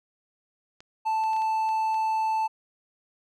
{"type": "clicks", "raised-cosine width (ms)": 0.2, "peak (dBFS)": -29, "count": 7, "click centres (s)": [0.805, 1.238, 1.333, 1.365, 1.42, 1.69, 1.944]}
{"type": "tone", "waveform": "triangle", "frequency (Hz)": 880, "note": "A5", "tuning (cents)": 0, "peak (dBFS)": -21, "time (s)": [1.05, 2.48], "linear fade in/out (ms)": 20}
{"effects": []}